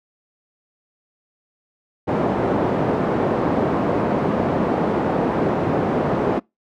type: band-pass noise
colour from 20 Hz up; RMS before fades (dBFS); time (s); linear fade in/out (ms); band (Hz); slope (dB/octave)
pink; -20; 2.07-6.4; 20; 190 to 760; 12
effects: noise-tail reverb RT60 0.2 s tail -25 dB re dry